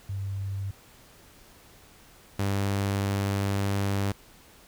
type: tone pair in turn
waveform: sine / sawtooth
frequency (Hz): 98 / 99.31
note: G2 / G2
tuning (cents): 0 / +23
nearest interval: unison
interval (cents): 23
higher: second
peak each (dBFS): -29 / -21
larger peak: second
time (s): 0.09-0.71 / 2.39-4.12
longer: second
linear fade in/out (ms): 5
effects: pink hiss -54 dBFS RMS until 4.67 s